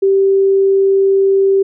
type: tone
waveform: sine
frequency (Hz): 389.8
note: G4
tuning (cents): -10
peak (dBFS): -8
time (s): 0.02-1.63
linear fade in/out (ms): 10
effects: none